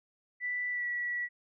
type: tone with pitch glide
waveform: sine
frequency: 1975.5 to 1941.6 Hz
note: B6 to B6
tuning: 0 to -30 cents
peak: -31 dBFS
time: 0.4-1.29 s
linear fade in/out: 50 ms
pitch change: -30 cents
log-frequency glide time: 0.7-0.87 s
effects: none